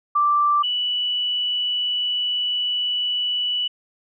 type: tone pair in turn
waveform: sine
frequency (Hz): 1174 / 2958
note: D6 / F#7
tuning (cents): -1 / -1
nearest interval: octave + major third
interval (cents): 1600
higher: second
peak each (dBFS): -15 / -20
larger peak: first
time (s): 0.15-0.63 / 0.63-3.68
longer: second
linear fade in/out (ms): 10
effects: none